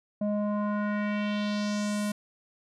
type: tone with low-pass filter sweep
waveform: square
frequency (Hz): 207.7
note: G#3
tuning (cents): 0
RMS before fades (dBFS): -29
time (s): 0.21-2.12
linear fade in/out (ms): 5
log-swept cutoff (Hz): 560 to 11000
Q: 2.1
effects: none